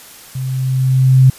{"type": "tone with level ramp", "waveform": "sine", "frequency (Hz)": 130.81, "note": "C3", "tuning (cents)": 0, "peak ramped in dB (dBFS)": [-19, -3], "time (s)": [0.35, 1.3], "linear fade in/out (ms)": 5, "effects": ["white hiss -38 dBFS RMS until 1.38 s", "resampled to 32000 Hz"]}